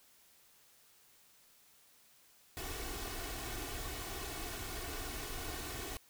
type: noise with comb filter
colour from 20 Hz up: pink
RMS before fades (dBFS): -42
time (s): 2.57-5.97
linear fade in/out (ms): 0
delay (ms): 2.7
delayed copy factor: +0.7
effects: white hiss -65 dBFS RMS until 6.09 s